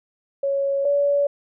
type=tone pair in turn; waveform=sine; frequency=554.4 / 570 Hz; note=C#5 / C#5; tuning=0 / +48 cents; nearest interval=unison; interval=48 cents; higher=second; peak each=-19 / -16 dBFS; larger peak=second; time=0.43-0.85 / 0.85-1.27 s; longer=neither; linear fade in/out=5 ms; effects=none